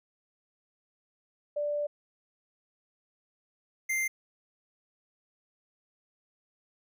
sine / square tone pair in turn, 587.3 / 2093 Hz, D5 / C7, 0 / 0 cents, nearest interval octave + minor seventh, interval 2200 cents, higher second, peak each -28 dBFS, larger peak neither, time 1.56-1.87 / 3.89-4.08 s, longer first, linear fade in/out 10 ms, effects none

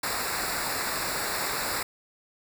pink noise with comb filter, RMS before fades -30 dBFS, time 0.03-1.83 s, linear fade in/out 5 ms, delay 0.32 ms, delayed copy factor -0.85, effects none

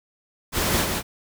pink noise with echo, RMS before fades -23 dBFS, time 0.52-0.86 s, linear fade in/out 50 ms, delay 170 ms, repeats 1, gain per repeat -3 dB, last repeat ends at 1.03 s, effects none

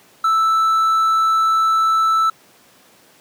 triangle tone, 1318.5 Hz, E6, in tune, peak -11 dBFS, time 0.24-2.3 s, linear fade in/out 5 ms, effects pink hiss -50 dBFS RMS until 3.2 s + high-pass 200 Hz 12 dB/octave

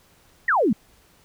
sine exponential sweep, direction down, 1994 to 185.4 Hz, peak -16 dBFS, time 0.48-0.73 s, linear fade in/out 5 ms, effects pink hiss -57 dBFS RMS until 1.24 s

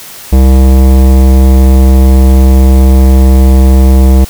sine tone with hard clipping, 65.41 Hz, C2, in tune, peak -3 dBFS, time 0.32-4.25 s, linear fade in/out 10 ms, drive 17 dB, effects white hiss -28 dBFS RMS until 4.29 s

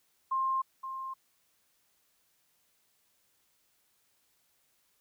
sine tone with echo, 1059 Hz, C6, 21 cents sharp, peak -27 dBFS, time 0.31-0.62 s, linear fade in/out 10 ms, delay 520 ms, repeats 1, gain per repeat -9 dB, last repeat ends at 1.14 s, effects white hiss -72 dBFS RMS until 5 s

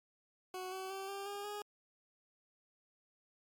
20% pulse tone with pitch steps, 370 / 378.4 / 387.1 / 395.9 / 404.9 / 414.1 Hz, F#4 / F#4 / G4 / G4 / G#4 / G#4, 0 / +39 / -22 / +17 / -44 / -5 cents, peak -36 dBFS, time 0.54-1.62 s, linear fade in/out 2 ms, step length 180 ms, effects MP3 96 kbps

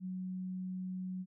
sine tone, 185 Hz, F#3, in tune, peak -37 dBFS, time 0-1.26 s, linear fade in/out 50 ms, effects none

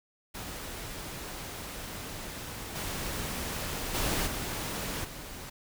pink noise with level steps, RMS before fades -40 / -35 / -30 / -35 / -43 dBFS, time 0.34-5.5 s, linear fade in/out 10 ms, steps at 2.75 / 3.94 / 4.26 / 5.04 s, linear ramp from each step 10 ms, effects none

